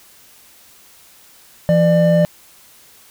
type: tone pair together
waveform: triangle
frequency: 168.9 / 597.9 Hz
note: E3 / D5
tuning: +42 / +31 cents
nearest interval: octave + minor seventh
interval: 2189 cents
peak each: -11 dBFS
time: 1.69-2.25 s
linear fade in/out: 0 ms
effects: white hiss -47 dBFS RMS until 3.1 s